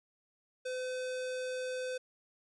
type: tone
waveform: square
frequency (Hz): 509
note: C5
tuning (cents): -48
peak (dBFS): -36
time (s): 0.65-1.98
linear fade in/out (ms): 10
effects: resampled to 22050 Hz + 12-bit